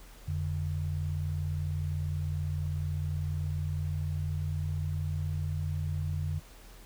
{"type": "tone pair together", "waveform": "sine", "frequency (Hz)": [87.88, 147.8], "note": ["F2", "D3"], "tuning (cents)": [11, 11], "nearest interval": "major sixth", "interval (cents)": 900, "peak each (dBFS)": [-31, -34], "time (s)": [0.27, 6.4], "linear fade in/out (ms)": 20, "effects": ["added 42 Hz sine -50 dBFS peak until 6.85 s", "pink hiss -55 dBFS RMS until 6.85 s"]}